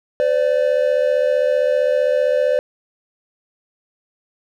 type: tone pair together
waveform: triangle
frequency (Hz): 510 / 585.4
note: C5 / D5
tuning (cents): -44 / -6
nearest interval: major second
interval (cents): 238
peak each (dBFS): -15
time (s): 0.2-2.59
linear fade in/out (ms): 0
effects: none